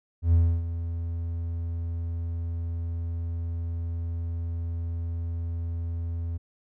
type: tone with ADSR envelope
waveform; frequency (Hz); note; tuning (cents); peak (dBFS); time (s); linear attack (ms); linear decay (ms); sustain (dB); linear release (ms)
triangle; 84.1; E2; +35; -13; 0.22-6.38; 110; 290; -13; 16
effects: tanh soft clip ceiling -9 dBFS

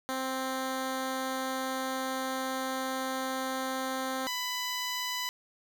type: tone pair in turn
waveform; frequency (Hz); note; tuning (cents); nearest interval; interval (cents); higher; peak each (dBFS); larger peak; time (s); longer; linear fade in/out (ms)
10% pulse; 262.3 / 996.3; C4 / B5; +4 / +15; octave + major seventh; 2311; second; -23; neither; 0.09-4.27 / 4.27-5.29; first; 0
effects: none

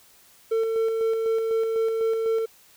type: tone with tremolo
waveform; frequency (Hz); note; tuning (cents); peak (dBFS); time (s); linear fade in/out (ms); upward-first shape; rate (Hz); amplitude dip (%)
triangle; 450; A4; +39; -18; 0.51-2.46; 10; square; 4; 30
effects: white hiss -55 dBFS RMS until 2.76 s

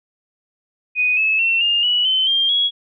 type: tone with pitch steps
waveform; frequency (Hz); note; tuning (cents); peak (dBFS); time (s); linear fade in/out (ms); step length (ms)
sine; 2489 / 2595 / 2705 / 2820 / 2939 / 3064 / 3194 / 3330; D#7 / E7 / E7 / F7 / F#7 / G7 / G7 / G#7; 0 / -28 / +44 / +16 / -12 / -40 / +32 / +4; -14; 0.95-2.71; 50; 220
effects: none

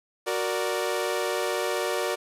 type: chord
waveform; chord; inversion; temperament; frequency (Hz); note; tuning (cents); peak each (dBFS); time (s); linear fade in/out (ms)
sawtooth; Gb augmented; none; equal; 370 / 466.2 / 587.3; Gb4 / Bb4 / D5; 0 / 0 / 0; -26; 0.26-2.16; 20
effects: resampled to 32000 Hz + 9-bit

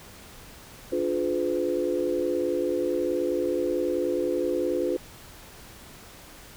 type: chord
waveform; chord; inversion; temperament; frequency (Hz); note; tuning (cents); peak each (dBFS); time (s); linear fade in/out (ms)
sine; D diminished seventh; none; just; 293.7 / 352.4 / 422.9 / 507.5; D4 / F4 / Ab4 / Cb5; 0 / +16 / +31 / +47; -31 / -27 / -32 / -28; 0.92-4.97; 5
effects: pink hiss -47 dBFS RMS until 6.56 s

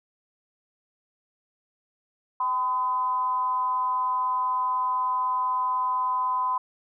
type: tone with amplitude modulation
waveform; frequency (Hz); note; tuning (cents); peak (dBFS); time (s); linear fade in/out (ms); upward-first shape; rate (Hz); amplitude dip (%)
sine; 1013; B5; +44; -20; 2.4-6.58; 5; sine; 236; 55
effects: none

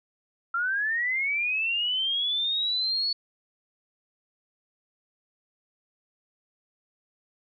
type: linear sweep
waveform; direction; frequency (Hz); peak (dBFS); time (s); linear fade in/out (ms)
sine; up; 1352 to 4435; -24; 0.54-3.13; 5
effects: none

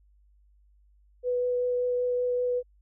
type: tone with vibrato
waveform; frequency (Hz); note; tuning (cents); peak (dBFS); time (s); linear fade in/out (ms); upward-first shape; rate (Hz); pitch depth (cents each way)
sine; 493.9; B4; 0; -24; 1.23-2.63; 50; triangle; 5.2; 9
effects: added 50 Hz sine -58 dBFS peak until 2.81 s

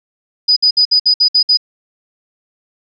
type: tone bursts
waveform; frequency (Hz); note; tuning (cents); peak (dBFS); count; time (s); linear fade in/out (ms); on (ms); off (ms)
sine; 4962; D#8; -6; -7; 8; 0.48-1.573; 10; 85; 59
effects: none

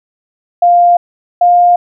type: tone pair in turn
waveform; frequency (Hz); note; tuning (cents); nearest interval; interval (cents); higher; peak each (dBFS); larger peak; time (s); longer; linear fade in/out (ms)
sine; 700 / 705.3; F5 / F5; +4 / +17; unison; 13; second; -4; neither; 0.62-0.97 / 1.41-1.76; neither; 5
effects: none

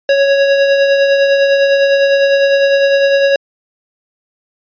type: tone with tremolo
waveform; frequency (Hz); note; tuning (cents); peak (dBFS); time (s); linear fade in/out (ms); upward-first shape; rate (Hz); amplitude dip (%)
square; 554.4; C#5; 0; -7; 0.09-3.36; 2; triangle; 9.9; 40
effects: resampled to 11025 Hz

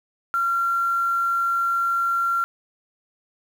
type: tone with quantisation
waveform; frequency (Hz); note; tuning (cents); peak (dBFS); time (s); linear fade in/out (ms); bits
sine; 1373; F6; -30; -19; 0.34-2.44; 0; 7
effects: none

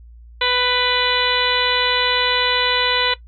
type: harmonic tone with a mistuned harmonic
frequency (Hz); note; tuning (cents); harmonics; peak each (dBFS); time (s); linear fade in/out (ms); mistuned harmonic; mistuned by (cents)
496.8; B4; +10; 1 / 2 / 3 / 4 / 5 / 6 / 7 / 8; -24 / -24 / -24 / -24 / -24 / -24 / -24 / -24; 0.41-3.14; 5; 5; -26
effects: noise-tail reverb RT60 0.1 s tail -17 dB re dry + added 58 Hz sine -39 dBFS peak until 3.27 s

